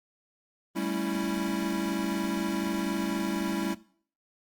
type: chord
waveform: square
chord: A dominant seventh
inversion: third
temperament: equal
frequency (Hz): 196 / 220 / 277.2 / 329.6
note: G3 / A3 / C#4 / E4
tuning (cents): 0 / 0 / 0 / 0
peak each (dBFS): -34 / -37 / -36 / -33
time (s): 0.75-3.75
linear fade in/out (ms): 20
effects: noise-tail reverb RT60 0.5 s tail -19 dB re dry + Opus 24 kbps